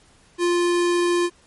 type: tone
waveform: square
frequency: 349.2 Hz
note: F4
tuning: in tune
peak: -18 dBFS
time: 0.38-1.3 s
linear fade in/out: 50 ms
effects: pink hiss -55 dBFS RMS until 1.46 s + MP3 48 kbps